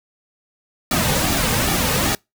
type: noise with flanger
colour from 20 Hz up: pink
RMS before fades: -19 dBFS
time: 0.91-2.15 s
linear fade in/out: 2 ms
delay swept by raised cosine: 1.9 to 3 ms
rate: 2.5 Hz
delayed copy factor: -0.6
effects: noise-tail reverb RT60 0.2 s tail -26 dB re dry